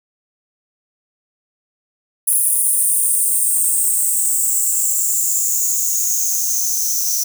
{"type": "noise with high-pass filter sweep", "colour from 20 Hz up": "violet", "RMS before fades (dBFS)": -17, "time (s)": [2.27, 7.24], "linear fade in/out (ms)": 10, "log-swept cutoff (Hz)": [10000, 5800], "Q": 9.9, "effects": []}